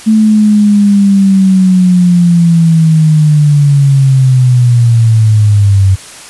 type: linear sweep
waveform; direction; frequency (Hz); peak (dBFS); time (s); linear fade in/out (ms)
sine; down; 220 to 94.5; -3; 0.06-5.96; 20
effects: white hiss -30 dBFS RMS until 6.29 s + resampled to 24000 Hz